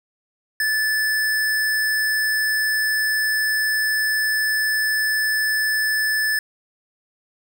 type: tone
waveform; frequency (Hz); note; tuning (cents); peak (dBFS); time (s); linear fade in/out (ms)
square; 1742; A6; -18; -19; 0.6-6.39; 2
effects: none